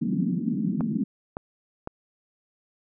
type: band-pass noise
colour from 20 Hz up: white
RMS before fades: -26 dBFS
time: 0.01-1.04 s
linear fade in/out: 10 ms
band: 160 to 270 Hz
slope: 48 dB/octave
type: clicks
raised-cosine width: 1 ms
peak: -18 dBFS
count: 3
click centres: 0.808 / 1.369 / 1.874 s
effects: none